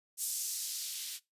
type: noise with band-pass filter sweep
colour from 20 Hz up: violet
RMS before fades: -38 dBFS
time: 0.17-1.2 s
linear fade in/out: 50 ms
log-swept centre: 7400 to 3100 Hz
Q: 1.2
effects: noise-tail reverb RT60 0.2 s tail -21 dB re dry + resampled to 32000 Hz